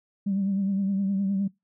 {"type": "tone with vibrato", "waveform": "sine", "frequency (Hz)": 196, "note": "G3", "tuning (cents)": 0, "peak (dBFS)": -22, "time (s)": [0.26, 1.48], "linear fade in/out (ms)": 10, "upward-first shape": "triangle", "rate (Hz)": 9.7, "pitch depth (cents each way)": 60, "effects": ["noise-tail reverb RT60 0.2 s tail -24 dB re dry", "tanh soft clip ceiling -18 dBFS"]}